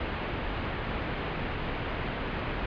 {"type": "low-pass noise", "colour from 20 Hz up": "pink", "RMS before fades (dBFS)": -33, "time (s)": [0, 2.66], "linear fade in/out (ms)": 5, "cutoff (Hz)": 2900, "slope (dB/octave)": 24, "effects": ["resampled to 11025 Hz"]}